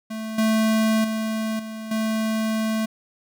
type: tone with level steps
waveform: square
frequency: 219.9 Hz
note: A3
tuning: 1 cent flat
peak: -29 / -18 / -24 / -32 / -22 dBFS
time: 0.1-2.86 s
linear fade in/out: 10 ms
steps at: 0.38 / 1.04 / 1.59 / 1.91 s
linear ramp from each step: 5 ms
effects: none